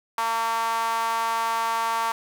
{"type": "tone with high-pass filter", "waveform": "sawtooth", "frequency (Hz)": 227.7, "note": "A#3", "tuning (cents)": -40, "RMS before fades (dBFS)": -25, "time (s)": [0.18, 2.12], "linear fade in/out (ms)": 2, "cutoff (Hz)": 990, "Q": 6.3, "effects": []}